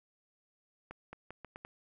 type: accelerating click train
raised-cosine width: 0.5 ms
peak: -30 dBFS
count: 6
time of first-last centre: 0.91-1.65 s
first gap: 220 ms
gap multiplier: 0.8
effects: none